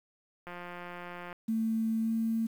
click train, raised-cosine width 0.5 ms, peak -28 dBFS, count 152, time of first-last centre 0.47-1.328 s, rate 176 Hz
sine tone with pitch glide, 223.2 to 225.4 Hz, A3 to A3, +25 to +42 cents, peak -27 dBFS, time 1.48-2.47 s, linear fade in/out 10 ms, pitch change +17 cents, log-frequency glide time 1.98-2.12 s
effects 9-bit

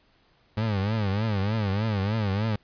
30% pulse tone with vibrato, 103.83 Hz, G#2, in tune, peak -21 dBFS, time 0.57-2.56 s, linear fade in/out 5 ms, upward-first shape triangle, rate 3.3 Hz, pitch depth 170 cents each way, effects pink hiss -63 dBFS RMS until 2.63 s + resampled to 11025 Hz

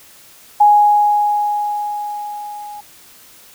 sine tone with level ramp, 830.6 Hz, G#5, in tune, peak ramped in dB -5 to -29 dBFS, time 0.6-2.81 s, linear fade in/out 10 ms, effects white hiss -44 dBFS RMS until 3.54 s

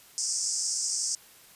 pink band-pass noise, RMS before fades -30 dBFS, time 0.18-1.15 s, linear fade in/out 0 ms, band 5000 to 8800 Hz, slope 96 dB/octave, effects white hiss -54 dBFS RMS until 1.55 s + resampled to 32000 Hz

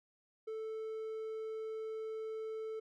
triangle tone, 440 Hz, A4, in tune, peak -37 dBFS, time 0.47-2.8 s, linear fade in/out 10 ms, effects none

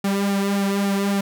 sawtooth tone with flanger, 198.8 Hz, G3, 25 cents sharp, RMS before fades -21 dBFS, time 0.04-1.21 s, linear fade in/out 5 ms, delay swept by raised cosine 1.9 to 3.8 ms, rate 3.6 Hz, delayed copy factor -0.7, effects none

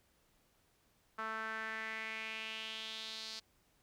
sawtooth tone with band-pass filter sweep, 220.7 Hz, A3, 5 cents sharp, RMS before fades -43 dBFS, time 1.18-3.4 s, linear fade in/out 10 ms, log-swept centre 1300 to 4600 Hz, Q 3.7, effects pink hiss -73 dBFS RMS until 3.82 s

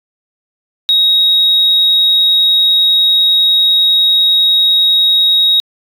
triangle tone, 3782 Hz, A#7, 24 cents sharp, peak -4 dBFS, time 0.89-5.6 s, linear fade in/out 0 ms, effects tanh soft clip ceiling -4 dBFS

